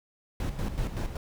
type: noise with tremolo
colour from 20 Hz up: brown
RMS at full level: -29 dBFS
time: 0.4-1.17 s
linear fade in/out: 2 ms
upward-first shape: square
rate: 5.3 Hz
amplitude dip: 60%
effects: none